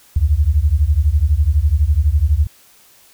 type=beating tone pair; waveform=sine; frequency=68.6 / 80.6 Hz; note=C#2 / E2; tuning=-17 / -38 cents; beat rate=12 Hz; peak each=-14 dBFS; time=0.16-2.47 s; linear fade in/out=5 ms; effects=white hiss -49 dBFS RMS until 3.13 s